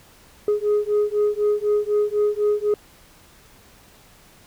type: beating tone pair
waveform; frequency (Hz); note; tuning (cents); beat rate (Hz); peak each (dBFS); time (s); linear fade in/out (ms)
sine; 415.3 / 419.3; G#4 / G#4; 0 / +17; 4; -19; 0.48-2.74; 2
effects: tanh soft clip ceiling -14 dBFS + pink hiss -51 dBFS RMS until 4.46 s